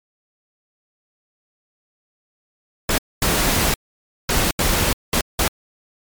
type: noise bursts at uneven times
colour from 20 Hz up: pink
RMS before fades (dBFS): -18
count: 6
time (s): 2.89-2.98 / 3.22-3.74 / 4.29-4.51 / 4.59-4.93 / 5.13-5.21 / 5.39-5.48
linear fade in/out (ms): 2
effects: MP3 96 kbps